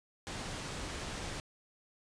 pink low-pass noise, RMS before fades -41 dBFS, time 0.27-1.4 s, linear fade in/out 0 ms, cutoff 9000 Hz, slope 12 dB/octave, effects resampled to 22050 Hz

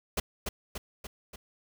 pink noise with echo, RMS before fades -29 dBFS, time 0.17-0.2 s, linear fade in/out 5 ms, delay 290 ms, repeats 4, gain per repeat -4 dB, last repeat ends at 1.36 s, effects none

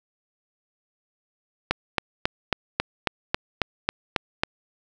click train, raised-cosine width 0.3 ms, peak -4 dBFS, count 11, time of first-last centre 1.71-4.435 s, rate 3.67 Hz, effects none

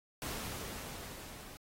pink noise with level ramp, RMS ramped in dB -40 to -52 dBFS, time 0.22-1.57 s, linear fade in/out 0 ms, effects AAC 48 kbps

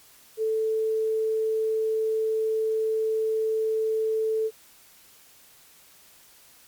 sine tone, 440 Hz, A4, in tune, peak -22 dBFS, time 0.37-4.51 s, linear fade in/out 50 ms, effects white hiss -54 dBFS RMS until 6.67 s + MP3 96 kbps

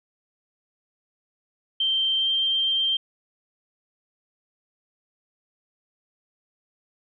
sine tone with pitch glide, 3136 to 3156 Hz, G7 to G7, 0 to +11 cents, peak -20 dBFS, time 1.8-2.97 s, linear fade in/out 5 ms, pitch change +11 cents, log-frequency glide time 2.19-2.26 s, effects none

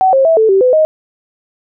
sine tone with pitch steps, 755 / 536 / 653 / 440.4 / 386.6 / 505 / 625 Hz, F#5 / C5 / E5 / A4 / G4 / B4 / D#5, +35 / +42 / -17 / +2 / -24 / +39 / +8 cents, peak -6 dBFS, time 0.01-0.85 s, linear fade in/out 0 ms, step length 120 ms, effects none

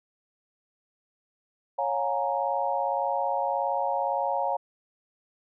sine chord, Bb minor seventh, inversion first, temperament equal with one note detuned, 554.4 / 713.1 / 830.6 / 932.3 Hz, Db5 / F5 / Ab5 / Bb5, 0 / +36 / 0 / 0 cents, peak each -30 dBFS, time 1.78-4.57 s, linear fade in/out 10 ms, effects none

